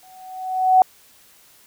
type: tone with exponential growth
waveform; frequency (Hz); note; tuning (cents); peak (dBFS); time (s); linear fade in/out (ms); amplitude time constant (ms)
sine; 747; F#5; +16; -7; 0.03-0.82; 1; 170
effects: white hiss -52 dBFS RMS until 1.66 s